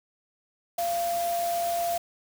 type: tone in noise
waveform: sine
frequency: 689 Hz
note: F5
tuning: 24 cents flat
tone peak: -25 dBFS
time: 0.78-1.98 s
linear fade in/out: 5 ms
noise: white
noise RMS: -37 dBFS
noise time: 0.78-1.98 s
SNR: +9 dB
effects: none